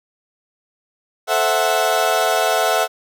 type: chord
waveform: 30% pulse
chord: F# half-diminished seventh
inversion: first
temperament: equal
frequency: 440 / 523.3 / 659.3 / 740 Hz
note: A4 / C5 / E5 / F#5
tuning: 0 / 0 / 0 / 0 cents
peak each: -21 / -22 / -16 / -17 dBFS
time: 1.27-2.88 s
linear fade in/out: 50 ms
effects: none